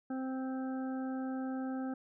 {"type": "harmonic tone", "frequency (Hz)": 261.6, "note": "C4", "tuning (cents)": 0, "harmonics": [1, 2, 3, 5, 6], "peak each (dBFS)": [-35, -46, -46, -52, -53], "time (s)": [0.1, 1.94], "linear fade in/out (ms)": 5, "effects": []}